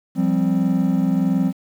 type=chord; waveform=triangle; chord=F suspended second; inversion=none; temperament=equal; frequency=174.61 / 196 / 261.6 Hz; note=F3 / G3 / C4; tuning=0 / 0 / 0 cents; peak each=-18 dBFS; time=0.15-1.53 s; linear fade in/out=50 ms; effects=tanh soft clip ceiling -6 dBFS + 8-bit